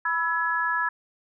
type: chord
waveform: sine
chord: E major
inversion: second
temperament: equal with one note detuned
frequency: 987.8 / 1318.5 / 1690.3 Hz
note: B5 / E6 / G#6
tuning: 0 / 0 / +30 cents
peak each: -28 / -29 / -25 dBFS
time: 0.05-0.89 s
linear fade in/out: 5 ms
effects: none